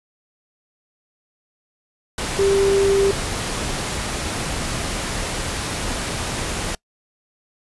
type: tone in noise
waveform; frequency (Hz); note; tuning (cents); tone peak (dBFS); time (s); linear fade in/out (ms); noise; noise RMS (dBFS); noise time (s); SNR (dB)
sine; 393.9; G4; +8; -14; 2.39-3.11; 2; pink; -25; 2.18-6.75; +8
effects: noise-tail reverb RT60 0.1 s tail -25 dB re dry + resampled to 24000 Hz